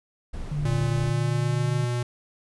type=noise; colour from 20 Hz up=brown; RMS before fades=-34 dBFS; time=0.33-1.1 s; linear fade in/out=10 ms
type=tone; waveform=sine; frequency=147.5 Hz; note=D3; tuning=8 cents sharp; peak=-25 dBFS; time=0.51-1.85 s; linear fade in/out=10 ms
type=tone with pitch glide; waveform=square; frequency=116.54 to 121.35 Hz; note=A#2 to B2; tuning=0 to -30 cents; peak=-25 dBFS; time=0.65-2.03 s; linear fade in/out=5 ms; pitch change=+70 cents; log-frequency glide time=0.93-1.72 s
effects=resampled to 24000 Hz